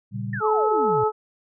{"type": "chord", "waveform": "sine", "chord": "G diminished", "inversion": "first", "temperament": "equal", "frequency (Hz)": [116.54, 138.59, 196], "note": ["Bb2", "Db3", "G3"], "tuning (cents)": [0, 0, 0], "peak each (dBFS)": [-29, -34, -31], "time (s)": [0.11, 0.42], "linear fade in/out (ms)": 50}
{"type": "exponential sweep", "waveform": "sine", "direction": "down", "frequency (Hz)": [1864.7, 110], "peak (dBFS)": -28, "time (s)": [0.33, 1.04], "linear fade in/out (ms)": 5}
{"type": "harmonic tone", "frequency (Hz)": 431, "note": "A4", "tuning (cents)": -36, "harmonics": [1, 2, 3], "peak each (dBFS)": [-20, -23, -25], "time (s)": [0.4, 1.12], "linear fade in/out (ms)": 50}
{"effects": []}